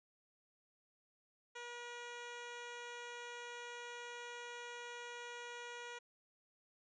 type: tone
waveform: 10% pulse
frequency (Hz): 480.2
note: B4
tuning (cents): -49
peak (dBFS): -38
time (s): 1.55-5.99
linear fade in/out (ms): 10
effects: resampled to 16000 Hz